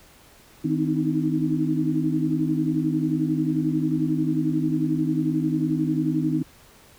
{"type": "tone cluster", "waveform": "sine", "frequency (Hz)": [156.9, 257.3, 305.8, 317], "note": ["D#3", "C4", "D#4", "D#4"], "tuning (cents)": [15, -29, -30, 32], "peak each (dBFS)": -26, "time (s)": [0.64, 6.43], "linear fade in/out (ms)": 10, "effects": ["pink hiss -52 dBFS RMS until 6.98 s"]}